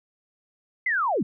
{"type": "linear sweep", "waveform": "sine", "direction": "down", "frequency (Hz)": [2093, 152.1], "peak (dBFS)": -21, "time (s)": [0.86, 1.23], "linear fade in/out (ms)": 5, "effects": []}